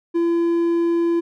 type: tone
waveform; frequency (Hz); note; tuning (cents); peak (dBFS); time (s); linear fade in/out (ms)
triangle; 338.8; E4; +48; -14; 0.14-1.21; 20
effects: none